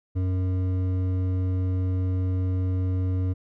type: tone with hard clipping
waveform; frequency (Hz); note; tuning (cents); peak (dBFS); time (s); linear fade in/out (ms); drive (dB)
triangle; 92.5; F#2; 0; -24; 0.15-3.34; 20; 13
effects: none